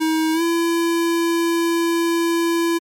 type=tone with pitch glide; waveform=square; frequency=317.6 to 336.5 Hz; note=D#4 to E4; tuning=+36 to +36 cents; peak=-17 dBFS; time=0-2.79 s; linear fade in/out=20 ms; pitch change=+100 cents; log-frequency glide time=0.33-0.42 s; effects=MP3 64 kbps